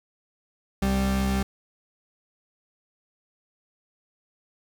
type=tone pair together; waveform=40% pulse; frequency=65.41 / 195.78 Hz; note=C2 / G3; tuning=0 / -2 cents; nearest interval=octave + perfect fifth; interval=1898 cents; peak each=-25 / -23 dBFS; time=0.82-1.43 s; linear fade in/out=5 ms; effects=10-bit